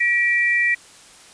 sine tone pair together, 1924.1 / 2349 Hz, B6 / D7, -46 / 0 cents, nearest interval minor third, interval 346 cents, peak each -17 / -20 dBFS, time 0-0.75 s, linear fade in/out 10 ms, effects white hiss -46 dBFS RMS until 1.33 s + resampled to 22050 Hz

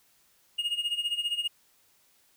triangle tone with tremolo, 2856 Hz, F7, 38 cents sharp, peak -23 dBFS, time 0.58-1.48 s, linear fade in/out 10 ms, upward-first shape sine, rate 15 Hz, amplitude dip 80%, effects white hiss -65 dBFS RMS until 2.36 s

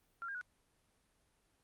sine tone with pitch steps, 1380 / 1609 / 1469 Hz, F6 / G6 / F#6, -21 / +45 / -13 cents, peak -40 dBFS, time 0.22-0.412 s, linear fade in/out 0 ms, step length 64 ms, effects pink hiss -75 dBFS RMS until 1.63 s + Opus 32 kbps

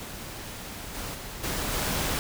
pink noise with level steps, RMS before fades -39 / -35 / -39 / -30 / -28 dBFS, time 0-2.19 s, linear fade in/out 0 ms, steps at 0.94 / 1.14 / 1.43 / 1.72 s, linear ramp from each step 10 ms, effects none

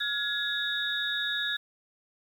sine tone cluster, 1416 / 1681 / 3529 / 3770 Hz, F6 / G#6 / A7 / A#7, +23 / +20 / +4 / +19 cents, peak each -37 / -31 / -36 / -32 dBFS, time 0-1.57 s, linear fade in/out 10 ms, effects 9-bit

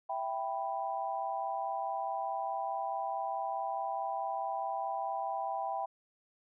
sine chord, E minor, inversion none, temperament equal, 659.3 / 784 / 987.8 Hz, E5 / G5 / B5, 0 / 0 / 0 cents, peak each -39 / -35 / -39 dBFS, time 0.09-5.86 s, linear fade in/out 10 ms, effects none

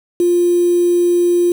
sine tone with quantisation, 350 Hz, F4, 4 cents sharp, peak -10 dBFS, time 0.2-1.52 s, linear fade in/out 2 ms, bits 5, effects none

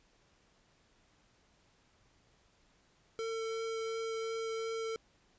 square tone with vibrato, 450 Hz, A4, 39 cents sharp, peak -36 dBFS, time 3.19-4.96 s, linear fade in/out 0 ms, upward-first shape triangle, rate 2.8 Hz, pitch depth 9 cents each way, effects pink hiss -69 dBFS RMS until 5.38 s + resampled to 16000 Hz

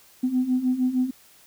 sine beating tone pair, 250 / 256.5 Hz, B3 / C4, +21 / -34 cents, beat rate 6.5 Hz, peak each -25 / -21 dBFS, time 0.23-1.11 s, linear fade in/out 10 ms, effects tanh soft clip ceiling -13 dBFS + white hiss -54 dBFS RMS until 1.46 s

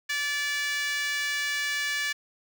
5% pulse tone with high-pass filter, 579 Hz, D5, 25 cents flat, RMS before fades -29 dBFS, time 0.09-2.13 s, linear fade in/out 10 ms, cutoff 1800 Hz, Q 4.2, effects none

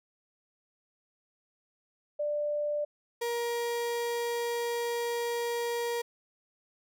sine / 35% pulse tone pair in turn, 591 / 472.4 Hz, D5 / A#4, +11 / +23 cents, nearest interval major third, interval 388 cents, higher first, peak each -28 dBFS, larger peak neither, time 2.19-2.85 / 3.21-6.02 s, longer second, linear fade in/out 10 ms, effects none

